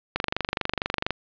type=click train; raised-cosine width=0.3 ms; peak=-8 dBFS; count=24; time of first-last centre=0.16-1.107 s; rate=24.3 Hz; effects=resampled to 11025 Hz + 8-bit